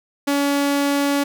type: tone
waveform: sawtooth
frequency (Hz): 283.1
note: C#4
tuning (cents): +37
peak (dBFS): -13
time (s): 0.27-1.24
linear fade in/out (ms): 10
effects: none